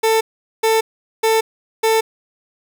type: tone bursts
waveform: 30% pulse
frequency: 444.8 Hz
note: A4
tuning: 19 cents sharp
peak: -10 dBFS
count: 4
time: 0.03-2.01 s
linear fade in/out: 10 ms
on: 180 ms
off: 420 ms
effects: none